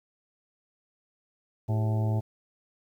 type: harmonic tone with a mistuned harmonic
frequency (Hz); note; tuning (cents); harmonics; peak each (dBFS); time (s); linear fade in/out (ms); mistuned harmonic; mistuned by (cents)
109.1; A2; -14; 1 / 2 / 3 / 4 / 5 / 6 / 7 / 8; -24 / -36 / -40 / -41 / -44 / -40 / -44 / -44; 1.68-2.21; 20; 4; -140
effects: 10-bit